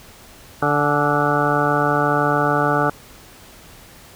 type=harmonic tone with a mistuned harmonic; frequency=146.4 Hz; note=D3; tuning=5 cents flat; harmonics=1 / 2 / 3 / 4 / 5 / 6 / 8 / 9 / 10; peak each=-24 / -24 / -24 / -24 / -24 / -24 / -24 / -24 / -24 dBFS; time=0.62-2.9 s; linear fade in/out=5 ms; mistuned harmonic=6; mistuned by=-34 cents; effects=pink hiss -44 dBFS RMS until 4.15 s